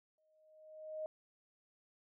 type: tone with exponential growth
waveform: sine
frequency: 623 Hz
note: D#5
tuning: 2 cents sharp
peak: -37 dBFS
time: 0.18-1.06 s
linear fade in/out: 1 ms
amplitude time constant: 190 ms
effects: none